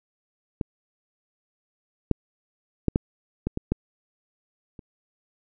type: clicks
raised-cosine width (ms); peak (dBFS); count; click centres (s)
3; -13 / -6 / -7 / -7 / -12 / -14 / -9 / -28; 8; 0.612 / 2.113 / 2.883 / 2.959 / 3.47 / 3.574 / 3.72 / 4.792
effects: none